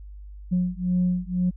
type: beating tone pair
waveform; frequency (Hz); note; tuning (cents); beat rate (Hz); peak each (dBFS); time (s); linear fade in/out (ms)
sine; 179.2 / 181.2; F3 / F#3; +45 / -36; 2; -23; 0.51-1.51; 20
effects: tanh soft clip ceiling -15 dBFS + added 50 Hz sine -38 dBFS peak until 1.56 s